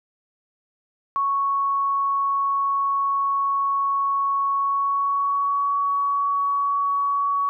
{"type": "tone with pitch glide", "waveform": "sine", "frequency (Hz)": [1108.7, 1125.5], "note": ["C#6", "C#6"], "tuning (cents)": [0, 26], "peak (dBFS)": -19, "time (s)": [1.16, 7.49], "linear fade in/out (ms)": 0, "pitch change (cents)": 26, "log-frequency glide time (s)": [4.57, 5.63], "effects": []}